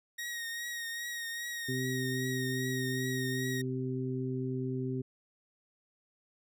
sawtooth tone with vibrato, 1875 Hz, A#6, 10 cents sharp, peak -33 dBFS, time 0.18-3.62 s, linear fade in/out 10 ms, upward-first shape triangle, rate 2.5 Hz, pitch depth 36 cents each way
harmonic tone, 129.2 Hz, C3, 21 cents flat, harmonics 1 / 2 / 3, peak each -35 / -36 / -38 dBFS, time 1.68-5.02 s, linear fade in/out 10 ms
effects none

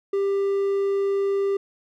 triangle tone, 395.8 Hz, G4, 17 cents sharp, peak -18 dBFS, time 0.13-1.57 s, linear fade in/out 5 ms, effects none

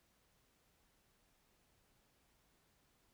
silence, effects pink hiss -75 dBFS RMS until 3.13 s

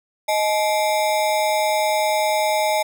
square ring-modulated tone, 740 Hz, F#5, in tune, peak -15 dBFS, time 0.28-2.83 s, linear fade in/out 10 ms, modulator 115 Hz, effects none

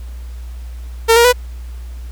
sawtooth tone with pitch steps, 455.3 / 470.6 / 494 Hz, A#4 / A#4 / B4, -41 / +16 / 0 cents, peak -3 dBFS, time 1.08-1.329 s, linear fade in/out 20 ms, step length 83 ms, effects added 60 Hz sine -26 dBFS peak until 2.11 s + pink hiss -47 dBFS RMS until 2.11 s

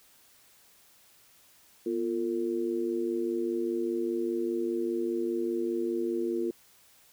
sine tone with amplitude modulation, 347.6 Hz, F4, 8 cents flat, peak -23 dBFS, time 1.86-6.51 s, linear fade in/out 5 ms, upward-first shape sine, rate 105 Hz, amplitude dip 95%, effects white hiss -60 dBFS RMS until 7.12 s

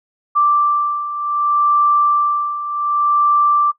sine beating tone pair, 1174 / 1174.66 Hz, D6 / D6, -1 / 0 cents, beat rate 0.66 Hz, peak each -19 / -14 dBFS, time 0.35-3.72 s, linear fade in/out 20 ms, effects noise-tail reverb RT60 0.1 s tail -18 dB re dry

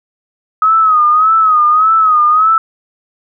sine tone with vibrato, 1263 Hz, D#6, 26 cents sharp, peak -6 dBFS, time 0.62-2.58 s, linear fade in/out 2 ms, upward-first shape sine, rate 1.7 Hz, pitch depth 78 cents each way, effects none

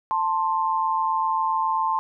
sine tone pair together, 884.6 / 1052 Hz, A5 / C6, +9 / +9 cents, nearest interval minor third, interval 300 cents, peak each -23 dBFS, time 0.11-1.99 s, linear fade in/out 0 ms, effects none

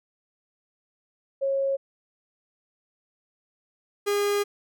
sine / 45% pulse tone pair in turn, 546 / 408 Hz, C#5 / G#4, -26 / -31 cents, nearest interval perfect fourth, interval 505 cents, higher first, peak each -22 dBFS, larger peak neither, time 1.41-1.77 / 4.06-4.44 s, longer second, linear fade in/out 20 ms, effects none

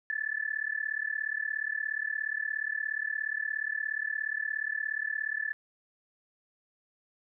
sine tone with amplitude modulation, 1743 Hz, A6, 17 cents flat, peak -26 dBFS, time 0.1-5.53 s, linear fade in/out 0 ms, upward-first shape sine, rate 37 Hz, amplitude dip 95%, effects none

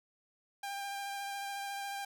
sawtooth tone with vibrato, 797 Hz, G5, 28 cents sharp, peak -34 dBFS, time 0.63-2.05 s, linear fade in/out 5 ms, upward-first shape sine, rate 14 Hz, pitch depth 15 cents each way, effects none

